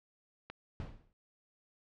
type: click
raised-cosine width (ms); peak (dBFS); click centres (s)
0.3; -27; 0.5
type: noise with exponential decay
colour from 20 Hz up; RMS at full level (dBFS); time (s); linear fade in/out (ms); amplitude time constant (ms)
brown; -37; 0.8-1.13; 1; 71
effects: low-pass 4000 Hz 12 dB/octave